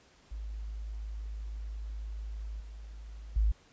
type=tone with level steps; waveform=sine; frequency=53 Hz; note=G#1; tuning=36 cents sharp; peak=-36 / -42 / -23 dBFS; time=0.31-3.52 s; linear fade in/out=10 ms; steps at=2.6 / 3.36 s; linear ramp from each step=5 ms; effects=pink hiss -62 dBFS RMS until 3.72 s + resampled to 16000 Hz